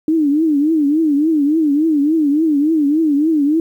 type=tone with vibrato; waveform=sine; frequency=302.8 Hz; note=D#4; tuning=47 cents flat; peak=-11 dBFS; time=0.08-3.6 s; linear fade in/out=2 ms; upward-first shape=triangle; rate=3.5 Hz; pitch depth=160 cents each way; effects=8-bit